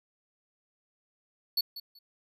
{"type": "tone with echo", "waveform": "square", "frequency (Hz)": 4435, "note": "C#8", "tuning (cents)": 0, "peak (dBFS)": -25, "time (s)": [1.57, 1.61], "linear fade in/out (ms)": 5, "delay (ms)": 190, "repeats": 2, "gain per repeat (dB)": -14, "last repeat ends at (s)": 1.99, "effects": []}